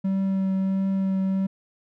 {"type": "tone with vibrato", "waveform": "triangle", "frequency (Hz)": 192.1, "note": "G3", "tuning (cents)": -35, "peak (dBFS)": -19, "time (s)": [0.04, 1.47], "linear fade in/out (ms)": 10, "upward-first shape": "triangle", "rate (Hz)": 1.5, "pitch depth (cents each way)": 13, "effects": []}